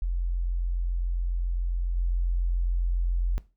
sine tone with level steps, 43.65 Hz, F1, in tune, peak -24 / -22 dBFS, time 0.02-3.38 s, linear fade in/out 0 ms, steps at 1.96 s, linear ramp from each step 10 ms, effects noise-tail reverb RT60 0.3 s tail -19 dB re dry

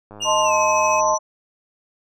click train, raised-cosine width 1 ms, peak -26 dBFS, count 108, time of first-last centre 0.11-1.139 s, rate 104 Hz
triangle tone with pitch glide, 2829 to 2550 Hz, F7 to D#7, +22 to +42 cents, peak -23 dBFS, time 0.2-1.01 s, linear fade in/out 20 ms, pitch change -180 cents, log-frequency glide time 0.43-0.53 s
sine tone with tremolo, 5920 Hz, F#8, in tune, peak -23 dBFS, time 0.22-1.18 s, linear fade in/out 5 ms, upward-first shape triangle, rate 13 Hz, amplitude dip 60%
sine chord, A diminished, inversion second, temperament equal, 622.3 / 880 / 1046.5 Hz, Eb5 / A5 / C6, 0 / 0 / 0 cents, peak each -20 / -21 / -19 dBFS, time 0.24-1.19 s, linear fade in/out 50 ms
effects none

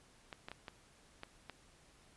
clicks, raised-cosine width 0.3 ms, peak -29 dBFS, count 6, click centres 0.328 / 0.485 / 0.516 / 0.682 / 1.234 / 1.497 s, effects pink hiss -65 dBFS RMS until 2.16 s + resampled to 24000 Hz

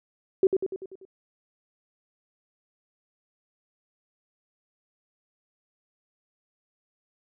sine tone with echo, 380.8 Hz, F#4, 50 cents sharp, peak -15 dBFS, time 0.43-0.47 s, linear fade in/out 2 ms, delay 97 ms, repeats 6, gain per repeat -5 dB, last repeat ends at 1.052 s, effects none

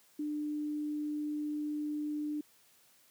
sine tone, 298.7 Hz, D4, 29 cents sharp, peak -33 dBFS, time 0.19-2.41 s, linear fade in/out 5 ms, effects white hiss -65 dBFS RMS until 3.1 s + high-pass 100 Hz 12 dB/octave

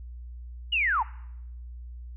sine linear sweep, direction down, 2960 to 798 Hz, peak -22 dBFS, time 0.72-1.03 s, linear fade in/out 10 ms, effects noise-tail reverb RT60 0.8 s tail -21 dB re dry + added 60 Hz sine -38 dBFS peak until 2.16 s

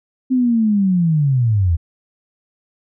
sine linear sweep, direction down, 261.6 to 78 Hz, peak -12 dBFS, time 0.3-1.77 s, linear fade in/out 20 ms, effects none

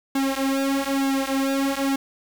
sawtooth tone with flanger, 272.2 Hz, C#4, 31 cents flat, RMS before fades -23 dBFS, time 0.15-1.96 s, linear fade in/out 5 ms, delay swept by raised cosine 1.6 to 6.4 ms, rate 1.1 Hz, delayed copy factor -0.95, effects 7-bit

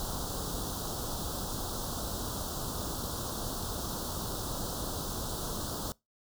pink band-stop noise, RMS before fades -36 dBFS, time 0-5.92 s, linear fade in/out 0 ms, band 1400 to 3400 Hz, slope 48 dB/octave, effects noise-tail reverb RT60 0.2 s tail -23 dB re dry

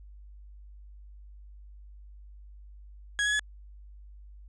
35% pulse tone with pitch steps, 1661.2 / 1681.5 / 1702 Hz, G#6 / G#6 / G#6, 0 / +21 / +42 cents, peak -23 dBFS, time 3.19-3.394 s, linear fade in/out 0 ms, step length 68 ms, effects added 50 Hz sine -46 dBFS peak until 4.48 s + resampled to 22050 Hz

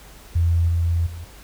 sine tone with level steps, 84.6 Hz, E2, 45 cents sharp, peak -15 / -17 / -31 dBFS, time 0.35-1.25 s, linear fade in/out 10 ms, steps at 0.68 / 1.06 s, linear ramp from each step 10 ms, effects added 50 Hz sine -46 dBFS peak until 1.43 s + pink hiss -46 dBFS RMS until 1.43 s

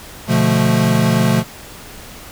square chord, B half-diminished seventh, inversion none, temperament equal, 123.47 / 146.83 / 174.61 / 220 Hz, B2 / D3 / F3 / A3, 0 / 0 / 0 / 0 cents, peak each -18 / -21 / -18 / -17 dBFS, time 0.27-1.44 s, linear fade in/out 50 ms, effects pink hiss -36 dBFS RMS until 2.31 s

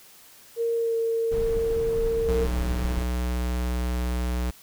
sine tone with pitch glide, 463.3 to 456.4 Hz, A#4 to A#4, -11 to -37 cents, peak -22 dBFS, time 0.56-2.48 s, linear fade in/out 50 ms, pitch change -26 cents, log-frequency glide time 0.74-0.96 s
brown noise, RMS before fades -32 dBFS, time 1.31-3.04 s, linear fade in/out 10 ms
square tone, 61.3 Hz, B1, 12 cents flat, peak -25 dBFS, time 2.28-4.51 s, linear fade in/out 10 ms
effects white hiss -51 dBFS RMS until 4.62 s

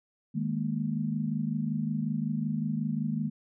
sine chord, D# suspended fourth, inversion none, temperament equal, 155.56 / 207.7 / 233.1 Hz, D#3 / G#3 / A#3, 0 / 0 / 0 cents, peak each -32 dBFS, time 0.34-3.3 s, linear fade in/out 20 ms, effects none

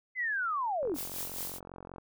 sine linear sweep, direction down, 2071 to 220 Hz, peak -29 dBFS, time 0.15-0.98 s, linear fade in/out 50 ms
click train, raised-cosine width 1 ms, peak -31 dBFS, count 53, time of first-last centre 0.83-1.983 s, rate 45.1 Hz
blue noise with tremolo, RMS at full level -36 dBFS, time 0.94-1.6 s, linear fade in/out 50 ms, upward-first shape triangle, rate 4.7 Hz, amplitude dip 60%
effects none

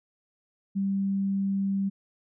sine tone, 196 Hz, G3, in tune, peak -24 dBFS, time 0.75-1.9 s, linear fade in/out 20 ms, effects none

